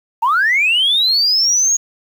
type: linear sweep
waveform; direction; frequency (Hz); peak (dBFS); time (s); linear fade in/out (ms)
sine; up; 861 to 6700; -10; 0.22-1.77; 10
effects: tanh soft clip ceiling -7 dBFS + 7-bit